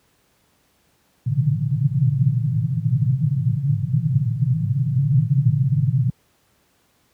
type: band-pass noise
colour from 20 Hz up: pink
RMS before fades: -19 dBFS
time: 1.26-6.1 s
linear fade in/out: 5 ms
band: 110 to 160 Hz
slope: 96 dB/octave
effects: pink hiss -62 dBFS RMS until 7.13 s + high-pass 60 Hz 12 dB/octave